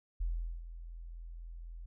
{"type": "tone with ADSR envelope", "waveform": "sine", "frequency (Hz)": 41.97, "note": "E1", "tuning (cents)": 32, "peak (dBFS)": -30, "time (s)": [0.2, 1.86], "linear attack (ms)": 11, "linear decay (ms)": 410, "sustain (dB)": -13, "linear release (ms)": 5, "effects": []}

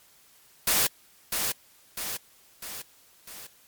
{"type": "noise with echo", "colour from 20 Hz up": "white", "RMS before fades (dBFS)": -23, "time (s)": [0.67, 0.87], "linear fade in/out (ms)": 5, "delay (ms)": 650, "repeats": 4, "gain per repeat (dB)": -5, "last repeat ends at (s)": 3.47, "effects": ["white hiss -58 dBFS RMS until 3.67 s", "MP3 96 kbps"]}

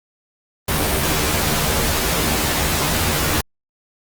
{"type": "noise with comb filter", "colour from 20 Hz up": "pink", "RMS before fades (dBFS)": -19, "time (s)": [0.68, 3.41], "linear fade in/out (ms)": 5, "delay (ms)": 13, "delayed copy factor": 0.75, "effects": ["Opus 32 kbps"]}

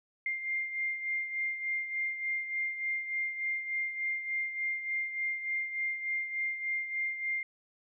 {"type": "beating tone pair", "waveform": "sine", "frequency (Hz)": [2106, 2109.4], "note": ["C7", "C7"], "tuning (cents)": [11, 14], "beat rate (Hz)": 3.4, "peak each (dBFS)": [-32, -39], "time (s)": [0.26, 7.43], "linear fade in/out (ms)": 2, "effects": []}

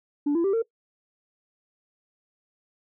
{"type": "tone with pitch steps", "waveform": "sine", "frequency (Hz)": [290, 337, 391.6, 455.1], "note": ["D4", "E4", "G4", "A#4"], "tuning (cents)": [-22, 38, -2, -42], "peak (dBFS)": -18, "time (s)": [0.26, 0.624], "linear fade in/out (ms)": 10, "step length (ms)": 91, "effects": ["noise-tail reverb RT60 0.1 s tail -21 dB re dry", "tanh soft clip ceiling -19 dBFS"]}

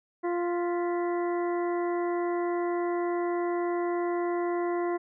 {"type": "harmonic tone with a mistuned harmonic", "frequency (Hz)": 348.7, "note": "F4", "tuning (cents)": -3, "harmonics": [1, 2, 3, 4, 5, 6], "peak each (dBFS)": [-27, -34, -37, -45, -48, -44], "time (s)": [0.23, 4.98], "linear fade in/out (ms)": 20, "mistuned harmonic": 6, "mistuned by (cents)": -95, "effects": []}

